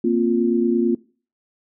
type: chord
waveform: sine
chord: Bb suspended second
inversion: none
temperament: just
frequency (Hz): 233.1 / 262.2 / 349.6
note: Bb3 / C4 / F4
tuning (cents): 0 / +4 / +2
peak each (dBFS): -19 / -23 / -19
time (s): 0.04-0.95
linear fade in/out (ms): 5
effects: noise-tail reverb RT60 0.4 s tail -22 dB re dry